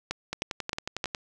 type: two click trains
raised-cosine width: 0.2 ms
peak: -14 / -12 dBFS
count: 10 / 4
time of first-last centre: 0.33-1.148 / 0.11-1.042 s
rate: 11 / 3.22 Hz
effects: none